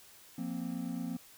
triangle chord, F suspended fourth, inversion none, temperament equal, 174.61 / 233.1 / 261.6 Hz, F3 / Bb3 / C4, 0 / 0 / 0 cents, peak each -38 / -37 / -37 dBFS, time 0.38-1.17 s, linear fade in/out 5 ms, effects white hiss -57 dBFS RMS until 1.37 s

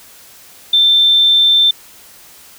sine tone, 3560 Hz, A7, 20 cents sharp, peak -7 dBFS, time 0.73-1.71 s, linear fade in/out 5 ms, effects white hiss -41 dBFS RMS until 2.58 s

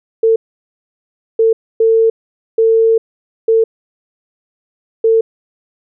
sine tone bursts at uneven times, 449.9 Hz, A4, 39 cents sharp, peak -7 dBFS, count 6, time 0.23-0.36 / 1.39-1.53 / 1.8-2.1 / 2.58-2.98 / 3.48-3.64 / 5.04-5.21 s, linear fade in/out 5 ms, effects none

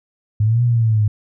sine exponential two-way sweep, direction up then down, 103.83 to 122.2 to 103.83 Hz, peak -12 dBFS, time 0.4-1.08 s, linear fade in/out 5 ms, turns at 0.63 s, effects none

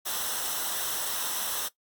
white noise with comb filter, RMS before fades -31 dBFS, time 0.05-1.69 s, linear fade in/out 20 ms, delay 0.43 ms, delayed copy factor -0.65, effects noise-tail reverb RT60 0.1 s tail -17 dB re dry + Opus 48 kbps

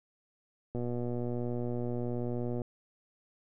click train, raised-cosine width 2 ms, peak -23 dBFS, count 227, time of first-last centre 0.75-2.618 s, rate 121 Hz, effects none

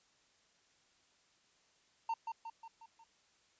triangle tone with echo, 910 Hz, A#5, 42 cents flat, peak -31 dBFS, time 2.09-2.14 s, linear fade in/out 5 ms, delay 180 ms, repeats 5, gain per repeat -5 dB, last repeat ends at 3.04 s, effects white hiss -71 dBFS RMS until 3.59 s + resampled to 16000 Hz

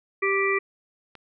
harmonic tone, 392 Hz, G4, in tune, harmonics 1 / 3 / 5 / 6, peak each -24 / -28 / -26 / -27 dBFS, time 0.22-0.59 s, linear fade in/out 10 ms
click, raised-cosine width 0.3 ms, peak -28 dBFS, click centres 1.153 s
effects none

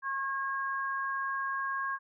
sine tone pair together, 1087.2 / 1629 Hz, C#6 / G#6, -34 / -34 cents, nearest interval perfect fifth, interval 700 cents, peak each -33 / -34 dBFS, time 0.02-1.99 s, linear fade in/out 50 ms, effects none

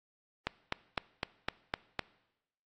click train, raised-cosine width 0.3 ms, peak -15 dBFS, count 7, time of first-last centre 0.47-1.993 s, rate 3.94 Hz, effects noise-tail reverb RT60 0.9 s tail -21 dB re dry + AAC 32 kbps

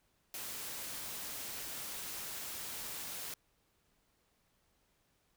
white noise, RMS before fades -43 dBFS, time 0.34-3.34 s, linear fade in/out 2 ms, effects pink hiss -75 dBFS RMS until 5.36 s

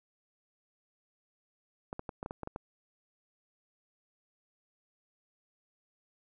clicks, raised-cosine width 1 ms, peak -24 dBFS, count 9, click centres 1.929 / 1.994 / 2.092 / 2.229 / 2.261 / 2.309 / 2.433 / 2.474 / 2.561 s, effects none

